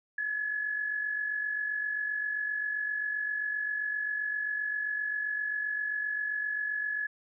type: tone with amplitude modulation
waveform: sine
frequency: 1700 Hz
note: G#6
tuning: 40 cents sharp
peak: -27 dBFS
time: 0.18-7.07 s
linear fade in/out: 5 ms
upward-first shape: sine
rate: 47.6 Hz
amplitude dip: 55%
effects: none